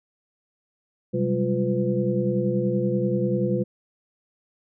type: tone cluster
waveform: sine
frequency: 127.4 / 190.4 / 200.8 / 351.3 / 502 Hz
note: C3 / F#3 / G3 / F4 / B4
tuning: -46 / +50 / +42 / +10 / +28 cents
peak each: -27 dBFS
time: 1.13-3.64 s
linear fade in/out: 20 ms
effects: none